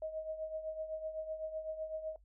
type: tone with tremolo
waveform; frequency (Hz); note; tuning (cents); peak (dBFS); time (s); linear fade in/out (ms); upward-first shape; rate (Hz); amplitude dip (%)
sine; 630; D#5; +21; -35; 0.02-2.16; 2; triangle; 7.9; 75
effects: noise-tail reverb RT60 0.1 s tail -19 dB re dry + added 50 Hz sine -61 dBFS peak until 2.24 s